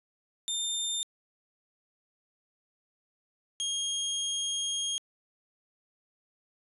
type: tone pair in turn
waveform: 25% pulse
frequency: 3610 / 3250 Hz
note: A7 / G#7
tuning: +44 / -38 cents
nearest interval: major second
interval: 182 cents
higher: first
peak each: -26 / -26 dBFS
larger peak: neither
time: 0.48-1.03 / 3.6-4.98 s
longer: second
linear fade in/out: 0 ms
effects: resampled to 32000 Hz